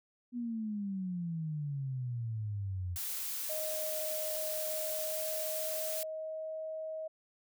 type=exponential sweep; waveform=sine; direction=down; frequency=246.9 to 86.4 Hz; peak=-34 dBFS; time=0.32-2.98 s; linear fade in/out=50 ms
type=noise; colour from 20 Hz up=blue; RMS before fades=-38 dBFS; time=2.96-6.03 s; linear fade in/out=0 ms
type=tone with pitch glide; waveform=sine; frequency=622.3 to 633.2 Hz; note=D#5 to D#5; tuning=0 to +30 cents; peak=-37 dBFS; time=3.49-7.08 s; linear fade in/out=10 ms; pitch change=+30 cents; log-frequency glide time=4.42-6.56 s
effects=none